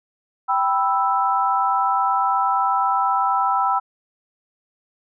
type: chord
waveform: sine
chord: E minor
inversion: first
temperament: equal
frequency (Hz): 784 / 987.8 / 1318.5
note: G5 / B5 / E6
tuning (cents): 0 / 0 / 0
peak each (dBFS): -21 / -21 / -21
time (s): 0.48-3.8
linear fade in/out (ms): 20
effects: none